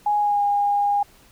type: tone with pitch glide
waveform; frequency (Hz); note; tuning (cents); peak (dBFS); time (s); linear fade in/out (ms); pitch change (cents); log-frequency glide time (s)
sine; 830.6 to 814; G#5 to G#5; 0 to -35; -17; 0.06-1.03; 5; -35; 0.19-0.42
effects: pink hiss -53 dBFS RMS until 1.31 s